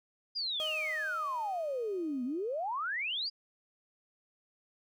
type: exponential two-way sweep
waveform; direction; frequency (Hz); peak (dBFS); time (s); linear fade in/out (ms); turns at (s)
sine; down then up; 4978 to 238.4 to 4978; -32; 0.35-3.3; 20; 2.24
type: tone with exponential decay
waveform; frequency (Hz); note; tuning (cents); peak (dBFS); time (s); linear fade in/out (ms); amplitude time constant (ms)
35% pulse; 622.3; D#5; 0; -35; 0.6-3.18; 0; 560
effects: none